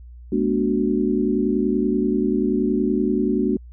sine tone cluster, 210.6 / 241.1 / 291.5 / 370.9 Hz, G#3 / B3 / D4 / F#4, +24 / -41 / -13 / +4 cents, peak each -23 dBFS, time 0.32-3.57 s, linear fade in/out 5 ms, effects added 60 Hz sine -38 dBFS peak until 3.72 s

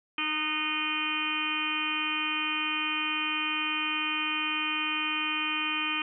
harmonic tone with a mistuned harmonic, 308.2 Hz, D#4, 16 cents flat, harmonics 1 / 3 / 4 / 5 / 6 / 7 / 8 / 9 / 10, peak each -38 / -41 / -35 / -42 / -40 / -40 / -31 / -38 / -34 dBFS, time 0.18-6.02 s, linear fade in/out 2 ms, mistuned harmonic 5, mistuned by -42 cents, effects none

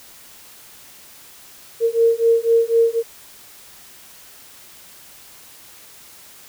sine beating tone pair, 458.2 / 462.2 Hz, A#4 / A#4, -30 / -15 cents, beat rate 4 Hz, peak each -16 dBFS, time 1.8-3.03 s, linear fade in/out 50 ms, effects white hiss -44 dBFS RMS until 6.48 s

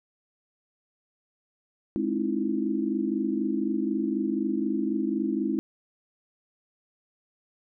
sine tone cluster, 210.6 / 264.9 / 311.5 / 335.5 Hz, G#3 / C4 / D#4 / E4, +24 / +22 / +2 / +31 cents, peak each -30 dBFS, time 1.96-5.59 s, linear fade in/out 0 ms, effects none

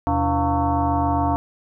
sine tone with frequency modulation, 493.9 Hz, B4, in tune, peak -17 dBFS, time 0.07-1.36 s, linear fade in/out 0 ms, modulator 207 Hz, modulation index 2.6, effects none

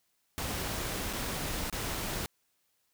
pink noise with dropouts, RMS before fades -35 dBFS, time 0.38-2.26 s, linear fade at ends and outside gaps 0 ms, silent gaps 1.129-1.134 / 1.699-1.726 s, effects white hiss -75 dBFS RMS until 2.93 s

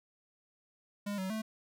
square tone with pitch steps, 203.8 / 188.7 / 218.9 Hz, G#3 / F#3 / A3, -32 / +34 / -9 cents, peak -35 dBFS, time 1.06-1.42 s, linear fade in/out 10 ms, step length 120 ms, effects none

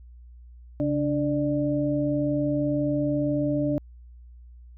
sine tone cluster, 138.2 / 292.3 / 593 Hz, C#3 / D4 / D5, -5 / -8 / +17 cents, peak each -29 / -24 / -28 dBFS, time 0.8-3.78 s, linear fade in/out 0 ms, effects added 60 Hz sine -44 dBFS peak until 4.77 s

